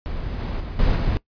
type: noise with level steps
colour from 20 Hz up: brown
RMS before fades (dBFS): -28 / -25 / -30 / -18 / -21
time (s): 0.06-1.17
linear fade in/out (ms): 0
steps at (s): 0.39 / 0.6 / 0.79 / 0.96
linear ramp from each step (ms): 2
effects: noise-tail reverb RT60 0.1 s tail -20 dB re dry + resampled to 11025 Hz